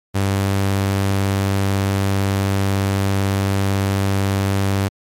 sawtooth tone, 98 Hz, G2, in tune, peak -12 dBFS, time 0.14-4.89 s, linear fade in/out 20 ms, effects MP3 64 kbps

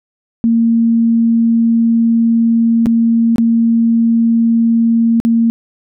sine tone with dropouts, 229.9 Hz, A#3, 24 cents flat, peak -8 dBFS, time 0.44-5.5 s, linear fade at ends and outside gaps 0 ms, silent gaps 2.859-2.867 / 3.359-3.382 / 5.201-5.25 s, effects none

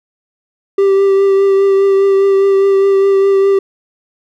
triangle tone with vibrato, 392 Hz, G4, in tune, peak -5 dBFS, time 0.78-3.59 s, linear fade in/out 5 ms, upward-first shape triangle, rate 4.9 Hz, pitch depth 19 cents each way, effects none

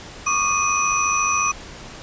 sine tone cluster, 1117 / 1211 / 2501 / 5930 Hz, C#6 / D#6 / D#7 / F#8, +13 / -47 / +8 / +3 cents, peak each -23 dBFS, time 0.26-1.52 s, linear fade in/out 10 ms, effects pink hiss -38 dBFS RMS until 2.02 s + resampled to 16000 Hz

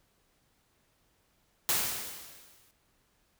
white noise with exponential decay, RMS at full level -26 dBFS, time 1.69-2.71 s, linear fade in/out 0 ms, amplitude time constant 220 ms, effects pink hiss -71 dBFS RMS until 3.39 s

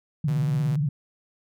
sine tone with vibrato, 147 Hz, D3, 2 cents sharp, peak -21 dBFS, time 0.24-0.89 s, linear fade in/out 5 ms, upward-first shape sine, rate 17 Hz, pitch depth 150 cents each way
sawtooth tone, 123.2 Hz, B2, 4 cents flat, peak -31 dBFS, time 0.28-0.76 s, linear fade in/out 5 ms
effects none

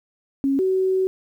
sine tone pair in turn, 273.6 / 377 Hz, C#4 / F#4, -23 / +32 cents, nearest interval tritone, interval 555 cents, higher second, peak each -17 dBFS, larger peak neither, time 0.44-0.59 / 0.59-1.07 s, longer second, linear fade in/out 0 ms, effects 9-bit

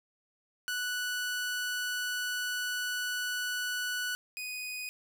sawtooth tone pair in turn, 1480 / 2489 Hz, F#6 / D#7, 0 / 0 cents, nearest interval major sixth, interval 900 cents, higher second, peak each -28 / -33 dBFS, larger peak first, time 0.68-4.15 / 4.37-4.89 s, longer first, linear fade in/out 0 ms, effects none

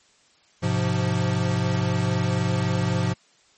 square chord, F minor, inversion first, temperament equal with one note detuned, 103.83 / 127.75 / 174.61 Hz, Ab2 / C3 / F3, 0 / -41 / 0 cents, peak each -26 dBFS, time 0.62-3.14 s, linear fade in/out 20 ms, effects white hiss -59 dBFS RMS until 3.57 s + MP3 32 kbps

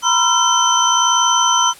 sine tone cluster, 955 / 1016 / 1361 / 3089 / 6000 Hz, A#5 / B5 / F6 / G7 / F#8, +42 / +49 / -45 / -26 / +23 cents, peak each -18 dBFS, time 0.02-1.74 s, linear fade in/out 50 ms, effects white hiss -41 dBFS RMS until 1.79 s + low-pass 11000 Hz 12 dB/octave

